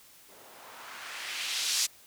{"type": "noise with low-pass filter sweep", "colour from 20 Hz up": "violet", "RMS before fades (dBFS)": -35, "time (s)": [0.28, 1.87], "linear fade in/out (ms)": 20, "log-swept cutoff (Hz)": [460, 5800], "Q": 1.2, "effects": ["white hiss -56 dBFS RMS until 2.06 s"]}